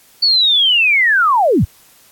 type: linear sweep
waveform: sine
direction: down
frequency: 4524 to 51.91 Hz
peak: -9 dBFS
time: 0.22-1.65 s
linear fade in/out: 10 ms
effects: white hiss -48 dBFS RMS until 2.11 s + AAC 64 kbps